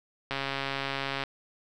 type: click train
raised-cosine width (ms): 0.3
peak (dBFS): -15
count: 128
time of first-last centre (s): 0.31-1.237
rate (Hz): 137
effects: none